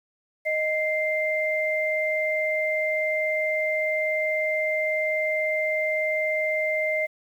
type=tone pair together; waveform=sine; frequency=622.3 / 2093 Hz; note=D#5 / C7; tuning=0 / 0 cents; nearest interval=octave + major sixth; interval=2100 cents; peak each=-25 dBFS; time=0.45-7.07 s; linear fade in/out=20 ms; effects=9-bit